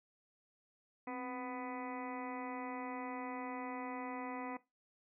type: harmonic tone with a mistuned harmonic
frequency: 249 Hz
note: B3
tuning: 14 cents sharp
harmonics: 1 / 2 / 3 / 4 / 5 / 6 / 7 / 8 / 9 / 10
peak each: -44 / -48 / -47 / -48 / -54 / -62 / -63 / -52 / -59 / -58 dBFS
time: 1.07-4.57 s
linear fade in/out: 5 ms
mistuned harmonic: 1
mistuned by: +87 cents
effects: noise-tail reverb RT60 0.2 s tail -17 dB re dry